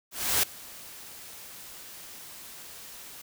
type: noise with ADSR envelope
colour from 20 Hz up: white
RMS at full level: -23 dBFS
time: 0.11-3.22 s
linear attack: 320 ms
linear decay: 7 ms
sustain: -22 dB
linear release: 9 ms
effects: none